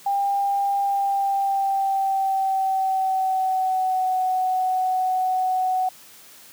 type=tone with pitch glide; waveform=sine; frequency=798 to 744.6 Hz; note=G5 to F#5; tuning=+31 to +11 cents; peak=-19 dBFS; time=0.06-5.89 s; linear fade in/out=5 ms; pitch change=-120 cents; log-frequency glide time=0.79-4.16 s; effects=white hiss -47 dBFS RMS until 6.52 s + high-pass 100 Hz 12 dB/octave